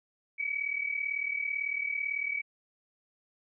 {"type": "tone pair together", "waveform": "sine", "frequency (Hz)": [2262, 2300], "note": ["C#7", "D7"], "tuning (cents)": [34, -37], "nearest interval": "unison", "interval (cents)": 29, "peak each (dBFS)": [-32, -34], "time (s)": [0.38, 2.42], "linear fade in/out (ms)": 20, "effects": []}